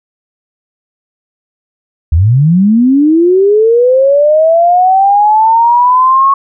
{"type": "linear sweep", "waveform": "sine", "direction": "up", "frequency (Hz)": [71.8, 1104], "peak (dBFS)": -4, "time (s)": [2.12, 6.34], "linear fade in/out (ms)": 5, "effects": []}